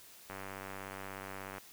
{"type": "click train", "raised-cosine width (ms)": 0.5, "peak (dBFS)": -28, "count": 125, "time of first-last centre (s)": [0.3, 1.582], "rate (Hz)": 96.7, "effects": ["white hiss -56 dBFS RMS until 1.72 s"]}